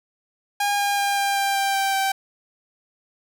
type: tone with pitch steps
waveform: sawtooth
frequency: 813 / 807.9 / 802.7 / 797.6 / 792.6 / 787.6 / 782.6 / 777.6 Hz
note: G#5 / G#5 / G5 / G5 / G5 / G5 / G5 / G5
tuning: -37 / -48 / +41 / +30 / +19 / +8 / -3 / -14 cents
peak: -16 dBFS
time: 0.6-2.12 s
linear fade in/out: 5 ms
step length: 190 ms
effects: none